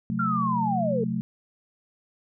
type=chord; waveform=sine; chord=F# diminished; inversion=second; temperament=equal with one note detuned; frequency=130.81 / 181.61 / 220 Hz; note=C3 / F#3 / A3; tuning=0 / -32 / 0 cents; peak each=-32 / -29 / -28 dBFS; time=0.1-1.21 s; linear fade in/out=0 ms
type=linear sweep; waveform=sine; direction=down; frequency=1401 to 425.5 Hz; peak=-24 dBFS; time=0.19-1.04 s; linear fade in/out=5 ms
effects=none